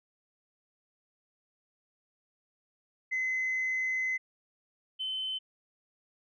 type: tone pair in turn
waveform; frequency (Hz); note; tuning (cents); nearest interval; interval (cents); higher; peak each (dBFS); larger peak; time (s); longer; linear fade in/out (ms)
sine; 2042 / 3060; C7 / G7; -43 / -42; perfect fifth; 701; second; -27 / -31; first; 3.11-4.18 / 4.99-5.39; first; 20
effects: tanh soft clip ceiling -25 dBFS